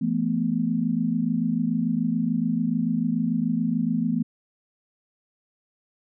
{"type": "chord", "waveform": "sine", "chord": "E suspended fourth", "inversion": "none", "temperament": "equal with one note detuned", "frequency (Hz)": [168.96, 220, 246.9], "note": ["E3", "A3", "B3"], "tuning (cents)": [43, 0, 0], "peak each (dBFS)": [-27, -25, -25], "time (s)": [0.01, 4.23], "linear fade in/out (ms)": 10, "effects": []}